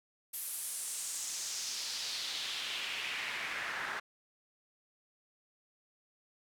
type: noise with band-pass filter sweep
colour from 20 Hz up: pink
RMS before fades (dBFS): -39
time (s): 0.33-4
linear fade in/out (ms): 10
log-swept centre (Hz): 12000 to 1500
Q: 2.2
effects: none